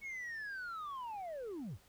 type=linear sweep; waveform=sine; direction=down; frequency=2224 to 67.4 Hz; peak=-38 dBFS; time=0.01-1.78 s; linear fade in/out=50 ms; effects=tanh soft clip ceiling -40 dBFS + pink hiss -66 dBFS RMS until 1.88 s